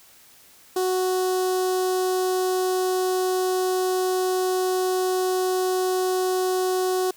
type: tone with notch filter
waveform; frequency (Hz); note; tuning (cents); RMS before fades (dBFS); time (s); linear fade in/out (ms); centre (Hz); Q
sawtooth; 370; F#4; 0; -23; 0.76-7.11; 5; 2200; 0.65
effects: white hiss -52 dBFS RMS until 7.16 s

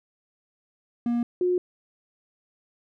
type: tone pair in turn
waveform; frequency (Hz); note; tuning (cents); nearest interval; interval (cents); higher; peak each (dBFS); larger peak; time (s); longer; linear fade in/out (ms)
triangle / sine; 237.7 / 360.1; A#3 / F#4; +34 / -47; perfect fifth; 719; second; -20; neither; 1.06-1.23 / 1.41-1.58; neither; 2
effects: none

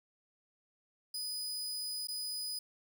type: tone with dropouts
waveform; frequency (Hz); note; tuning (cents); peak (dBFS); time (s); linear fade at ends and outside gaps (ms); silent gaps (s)
sawtooth; 4978; D#8; 0; -34; 1.14-2.59; 5; 2.072-2.084
effects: none

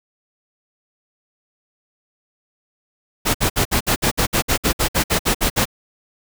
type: noise bursts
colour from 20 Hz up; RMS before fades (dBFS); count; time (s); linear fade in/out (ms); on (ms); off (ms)
pink; -17; 16; 3.25-5.655; 20; 95; 59
effects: none

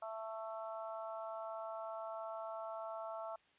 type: harmonic tone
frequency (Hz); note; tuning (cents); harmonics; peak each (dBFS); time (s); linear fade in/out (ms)
221.4; A3; +11; 3 / 4 / 5 / 6; -44 / -49 / -51 / -50; 0.02-3.36; 5
effects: white hiss -71 dBFS RMS until 3.58 s + resampled to 8000 Hz

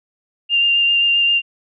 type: tone with vibrato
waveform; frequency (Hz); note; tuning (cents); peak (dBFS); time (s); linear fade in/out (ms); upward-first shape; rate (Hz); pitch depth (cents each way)
sine; 2794; F7; 0; -12; 0.49-1.42; 50; sine; 7.6; 12
effects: none

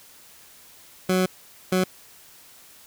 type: tone bursts at uneven times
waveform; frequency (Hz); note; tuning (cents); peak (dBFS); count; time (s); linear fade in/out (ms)
20% pulse; 185; F#3; 0; -14; 2; 1.09-1.26 / 1.72-1.84; 5
effects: white hiss -50 dBFS RMS until 2.86 s

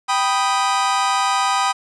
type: chord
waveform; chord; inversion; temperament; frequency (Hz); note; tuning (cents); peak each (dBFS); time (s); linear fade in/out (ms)
40% pulse; G augmented; none; equal; 784 / 987.8 / 1244.5; G5 / B5 / D#6; 0 / 0 / 0; -20; 0.08-1.73; 20
effects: resampled to 22050 Hz + 8-bit

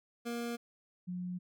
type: tone pair in turn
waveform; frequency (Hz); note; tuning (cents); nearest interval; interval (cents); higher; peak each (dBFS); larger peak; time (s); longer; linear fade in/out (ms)
25% pulse / sine; 236.2 / 179.76; A#3 / F#3; +23 / -50; perfect fourth; 473; first; -32 / -36; first; 0.25-0.57 / 1.07-1.39; neither; 20
effects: none

